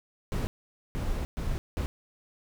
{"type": "noise bursts at uneven times", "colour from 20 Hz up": "brown", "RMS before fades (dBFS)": -30, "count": 4, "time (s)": [[0.32, 0.47], [0.95, 1.25], [1.37, 1.58], [1.77, 1.86]], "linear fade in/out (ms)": 0, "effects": []}